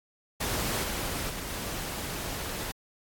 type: noise with level steps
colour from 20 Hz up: pink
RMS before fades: -30 / -33 / -37 / -35 dBFS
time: 0.4-2.72 s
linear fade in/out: 10 ms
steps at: 0.83 / 1.29 / 1.47 s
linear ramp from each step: 10 ms
effects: AAC 64 kbps